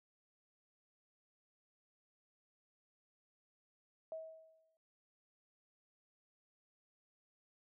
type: tone with exponential decay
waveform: sine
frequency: 642 Hz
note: E5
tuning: 46 cents flat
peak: -40 dBFS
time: 4.12-4.77 s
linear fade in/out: 1 ms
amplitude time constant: 140 ms
effects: noise-tail reverb RT60 0.9 s tail -26 dB re dry